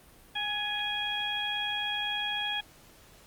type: harmonic tone with a mistuned harmonic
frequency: 826 Hz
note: G#5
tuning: 10 cents flat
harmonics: 1 / 2 / 3 / 4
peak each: -37 / -36 / -37 / -32 dBFS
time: 0.35-2.61 s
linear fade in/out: 10 ms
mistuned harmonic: 2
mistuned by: +28 cents
effects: pink hiss -56 dBFS RMS until 3.26 s + Opus 32 kbps